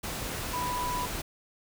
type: tone in noise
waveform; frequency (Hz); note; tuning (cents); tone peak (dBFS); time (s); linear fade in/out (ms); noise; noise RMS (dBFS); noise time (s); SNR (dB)
sine; 987.8; B5; 0; -30; 0.53-1.06; 10; pink; -35; 0.03-1.22; +2
effects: none